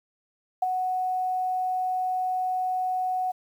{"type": "tone with ADSR envelope", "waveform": "sine", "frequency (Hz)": 740, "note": "F#5", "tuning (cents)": 0, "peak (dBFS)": -18, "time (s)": [0.62, 3.32], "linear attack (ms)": 7, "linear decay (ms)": 20, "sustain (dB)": -6, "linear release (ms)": 14, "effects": ["9-bit"]}